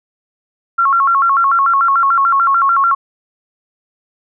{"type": "tone with vibrato", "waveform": "sine", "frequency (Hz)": 1227, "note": "D#6", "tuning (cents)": -25, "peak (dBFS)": -9, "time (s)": [0.78, 2.95], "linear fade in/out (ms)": 10, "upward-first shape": "square", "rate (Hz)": 6.8, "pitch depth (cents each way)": 190, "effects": []}